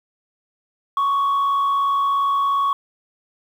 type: tone with frequency modulation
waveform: sine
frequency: 1115 Hz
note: C#6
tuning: 10 cents sharp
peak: -14 dBFS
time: 0.97-2.73 s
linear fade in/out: 2 ms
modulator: 57.2 Hz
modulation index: 0.33
effects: tanh soft clip ceiling -15 dBFS + 8-bit